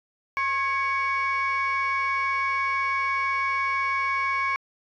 sine tone cluster, 1082 / 1659 / 2242 Hz, C#6 / G#6 / C#7, -42 / -2 / +19 cents, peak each -24 / -31 / -25 dBFS, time 0.37-4.56 s, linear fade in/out 0 ms, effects tanh soft clip ceiling -18 dBFS

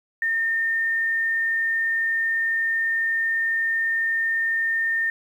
sine tone, 1818 Hz, A#6, 44 cents flat, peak -20 dBFS, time 0.22-5.1 s, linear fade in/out 2 ms, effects 9-bit

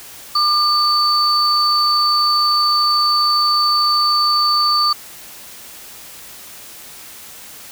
sine tone pair together, 1200 / 4533 Hz, D6 / C#8, +37 / +38 cents, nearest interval octave + major seventh, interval 2301 cents, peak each -15 dBFS, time 0.35-4.93 s, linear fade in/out 5 ms, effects white hiss -37 dBFS RMS until 7.71 s

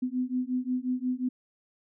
sine beating tone pair, 250 / 255.6 Hz, B3 / C4, +21 / -40 cents, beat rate 5.6 Hz, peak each -30 / -30 dBFS, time 0.02-1.29 s, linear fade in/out 10 ms, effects none

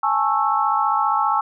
sine chord, A major seventh, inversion third, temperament just, 825 / 880 / 1100 / 1320 Hz, G#5 / A5 / C#6 / E6, -12 / 0 / -14 / +2 cents, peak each -22 dBFS, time 0.03-1.41 s, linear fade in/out 5 ms, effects none

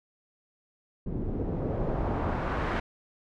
pink noise with low-pass filter sweep, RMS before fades -30 dBFS, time 1.06-2.8 s, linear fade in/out 5 ms, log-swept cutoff 270 to 1800 Hz, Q 1.1, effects none

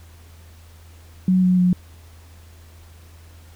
sine tone with pitch steps, 185 / 182.56 / 180.15 Hz, F#3 / F#3 / F#3, 0 / -23 / -46 cents, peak -13 dBFS, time 1.28-1.73 s, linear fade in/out 2 ms, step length 150 ms, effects added 82 Hz sine -43 dBFS peak until 3.55 s + pink hiss -52 dBFS RMS until 3.55 s

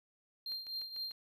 triangle tone with tremolo, 4186 Hz, C8, in tune, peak -35 dBFS, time 0.46-1.12 s, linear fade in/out 2 ms, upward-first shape triangle, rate 4 Hz, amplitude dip 75%
click train, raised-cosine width 0.2 ms, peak -39 dBFS, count 5, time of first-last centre 0.52-1.112 s, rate 6.76 Hz
effects none

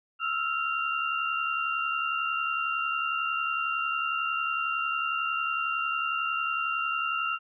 sine tone cluster, 1307 / 1378 / 2772 Hz, E6 / F6 / F7, -15 / -24 / -14 cents, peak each -31 dBFS, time 0.19-7.39 s, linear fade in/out 50 ms, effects none

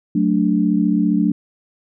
sine chord, D major, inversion first, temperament equal with one note detuned, 185 / 220 / 292.3 Hz, F#3 / A3 / D4, 0 / 0 / -8 cents, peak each -18 dBFS, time 0.15-1.32 s, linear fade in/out 5 ms, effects none

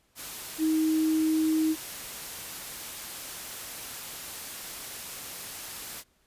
sine tone in noise, 315.6 Hz, D#4, 25 cents sharp, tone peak -22 dBFS, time 0.58-1.76 s, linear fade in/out 50 ms, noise white, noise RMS -39 dBFS, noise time 0.15-6.04 s, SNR +14 dB, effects pink hiss -68 dBFS RMS until 6.26 s + resampled to 32000 Hz

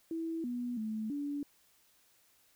sine tone with pitch steps, 327.6 / 243.8 / 217.8 / 287.3 Hz, E4 / B3 / A3 / D4, -11 / -22 / -17 / -38 cents, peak -34 dBFS, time 0.11-1.43 s, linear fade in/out 2 ms, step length 330 ms, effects white hiss -68 dBFS RMS until 2.55 s

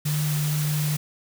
sine tone in noise, 150.3 Hz, D3, 40 cents sharp, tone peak -22 dBFS, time 0.05-0.97 s, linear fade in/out 10 ms, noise white, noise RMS -32 dBFS, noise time 0.05-0.97 s, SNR +7 dB, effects none

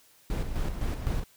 brown noise with tremolo, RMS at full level -28 dBFS, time 0.3-1.24 s, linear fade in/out 2 ms, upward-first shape square, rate 3.9 Hz, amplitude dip 50%, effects white hiss -60 dBFS RMS until 1.36 s

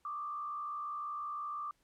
sine tone with frequency modulation, 1183 Hz, D6, 12 cents sharp, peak -37 dBFS, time 0.05-1.71 s, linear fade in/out 2 ms, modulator 65.8 Hz, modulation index 0.61, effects pink hiss -75 dBFS RMS until 1.83 s + low-pass 12000 Hz 12 dB/octave

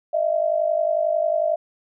sine tone pair together, 619.9 / 671 Hz, D#5 / E5, -7 / +31 cents, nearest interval minor second, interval 138 cents, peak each -21 dBFS, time 0.13-1.56 s, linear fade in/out 10 ms, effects none

